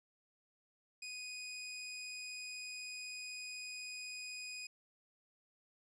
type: tone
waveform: 20% pulse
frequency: 2489 Hz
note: D#7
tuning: in tune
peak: -39 dBFS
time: 1.02-4.67 s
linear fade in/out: 5 ms
effects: resampled to 22050 Hz